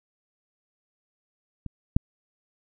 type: clicks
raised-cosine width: 5 ms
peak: -22 / -6 dBFS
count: 2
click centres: 1.663 / 1.965 s
effects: none